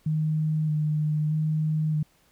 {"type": "tone with vibrato", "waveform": "sine", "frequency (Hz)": 153.8, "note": "D#3", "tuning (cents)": -20, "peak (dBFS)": -22, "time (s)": [0.06, 2.03], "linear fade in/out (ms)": 5, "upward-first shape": "square", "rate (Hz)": 0.8, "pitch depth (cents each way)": 17, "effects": ["pink hiss -63 dBFS RMS until 2.31 s"]}